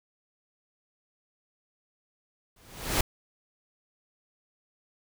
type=noise with exponential growth; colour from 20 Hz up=pink; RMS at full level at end=-22 dBFS; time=2.56-3.01 s; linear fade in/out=5 ms; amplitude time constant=96 ms; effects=none